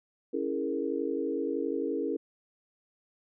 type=chord; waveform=sine; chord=A# half-diminished seventh; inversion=first; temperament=equal; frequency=277.2 / 329.6 / 415.3 / 466.2 Hz; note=C#4 / E4 / G#4 / A#4; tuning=0 / 0 / 0 / 0 cents; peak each=-34 dBFS; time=0.33-2.17 s; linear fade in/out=10 ms; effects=none